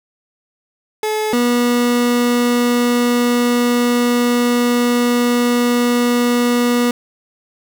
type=tone pair in turn; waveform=30% pulse; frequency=430 / 242 Hz; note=A4 / B3; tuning=-40 / -35 cents; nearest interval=minor seventh; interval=995 cents; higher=first; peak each=-14 / -10 dBFS; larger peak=second; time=1.03-1.33 / 1.33-6.91 s; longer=second; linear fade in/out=2 ms; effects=none